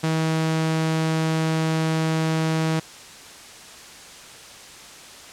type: tone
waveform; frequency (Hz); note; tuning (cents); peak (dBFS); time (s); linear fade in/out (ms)
sawtooth; 160; D#3; +49; -16; 0.03-2.8; 10
effects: white hiss -42 dBFS RMS until 5.32 s + low-pass 8000 Hz 12 dB/octave